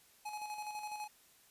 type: tone with tremolo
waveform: square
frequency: 843 Hz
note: G#5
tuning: 26 cents sharp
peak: -40 dBFS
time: 0.25-1.08 s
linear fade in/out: 10 ms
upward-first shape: square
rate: 12 Hz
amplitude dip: 45%
effects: white hiss -65 dBFS RMS until 1.5 s + resampled to 32000 Hz

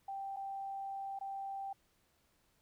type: tone with dropouts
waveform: sine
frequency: 784 Hz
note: G5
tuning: in tune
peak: -39 dBFS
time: 0.08-1.73 s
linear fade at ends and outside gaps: 5 ms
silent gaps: 0.363-0.368 / 1.19-1.21 s
effects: pink hiss -74 dBFS RMS until 2.61 s

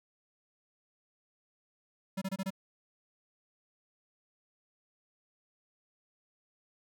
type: tone bursts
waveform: square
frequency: 192 Hz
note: G3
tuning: 36 cents flat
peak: -33 dBFS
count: 5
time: 2.17-2.505 s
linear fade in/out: 10 ms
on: 47 ms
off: 25 ms
effects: none

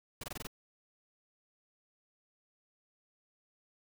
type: noise bursts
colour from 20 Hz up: pink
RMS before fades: -41 dBFS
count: 6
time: 0.21-0.471 s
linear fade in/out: 5 ms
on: 26 ms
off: 21 ms
effects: none

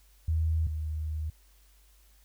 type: tone pair in turn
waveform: sine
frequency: 80.1 / 77.55 Hz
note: E2 / D#2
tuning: -49 / -5 cents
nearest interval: minor second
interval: 56 cents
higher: first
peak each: -24 / -30 dBFS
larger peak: first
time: 0.28-0.67 / 0.67-1.3 s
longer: second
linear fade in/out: 5 ms
effects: added 50 Hz sine -58 dBFS peak until 2.24 s + white hiss -65 dBFS RMS until 2.24 s

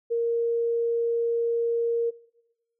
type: tone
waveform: sine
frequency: 466.2 Hz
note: A#4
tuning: in tune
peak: -22 dBFS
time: 0.1-2.11 s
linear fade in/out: 20 ms
effects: noise-tail reverb RT60 1.0 s tail -22 dB re dry

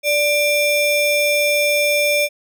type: ring-modulated tone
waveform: square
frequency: 1480 Hz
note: F#6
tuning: in tune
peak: -12 dBFS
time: 0.03-2.29 s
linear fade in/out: 50 ms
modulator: 893 Hz
effects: none

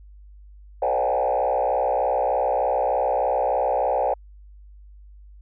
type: tone with frequency modulation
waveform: sine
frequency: 667 Hz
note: E5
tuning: 20 cents sharp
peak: -18 dBFS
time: 0.82-4.14 s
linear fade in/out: 5 ms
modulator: 63.3 Hz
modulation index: 2.9
effects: tanh soft clip ceiling -14 dBFS + added 50 Hz sine -43 dBFS peak until 5.41 s

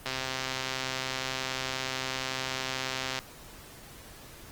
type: click train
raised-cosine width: 0.2 ms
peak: -14 dBFS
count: 411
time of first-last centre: 0.06-3.19 s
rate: 131 Hz
effects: pink hiss -49 dBFS RMS until 4.51 s + Opus 24 kbps

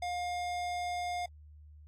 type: tone with hard clipping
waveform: sine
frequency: 710 Hz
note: F5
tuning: 28 cents sharp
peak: -35 dBFS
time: 0.02-1.26 s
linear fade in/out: 5 ms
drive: 17 dB
effects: added 75 Hz sine -51 dBFS peak until 1.87 s + AAC 64 kbps

